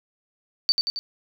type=tone with echo; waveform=sine; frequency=4579 Hz; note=D8; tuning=45 cents flat; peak=-15 dBFS; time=0.69-0.72 s; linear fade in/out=0 ms; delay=90 ms; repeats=3; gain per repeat=-4 dB; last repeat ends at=0.99 s; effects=none